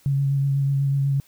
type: tone with vibrato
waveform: sine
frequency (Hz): 138.59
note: C#3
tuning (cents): 0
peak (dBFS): -18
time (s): 0.06-1.2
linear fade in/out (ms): 0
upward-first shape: sine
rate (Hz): 8.1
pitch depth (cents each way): 18
effects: white hiss -57 dBFS RMS until 1.27 s